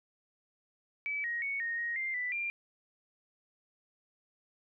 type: tone with pitch steps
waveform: sine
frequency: 2297 / 1883 / 2221 / 1857 / 1877 / 2097 / 1983 / 2385 Hz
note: D7 / A#6 / C#7 / A#6 / A#6 / C7 / B6 / D7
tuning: -39 / +17 / +3 / -7 / +11 / +3 / +7 / +26 cents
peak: -32 dBFS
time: 1.06-2.5 s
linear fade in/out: 0 ms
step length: 180 ms
effects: none